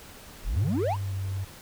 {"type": "exponential sweep", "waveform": "triangle", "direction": "up", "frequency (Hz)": [31, 1111], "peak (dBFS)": -23, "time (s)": [0.43, 0.97], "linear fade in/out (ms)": 50}
{"type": "tone with pitch glide", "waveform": "sine", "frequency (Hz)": [98.9, 96.59], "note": ["G2", "G2"], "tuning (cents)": [16, -25], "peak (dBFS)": -28, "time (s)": [0.54, 1.45], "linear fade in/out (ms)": 20, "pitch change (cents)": -41, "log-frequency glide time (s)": [0.99, 1.12]}
{"effects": ["pink hiss -47 dBFS RMS until 1.61 s"]}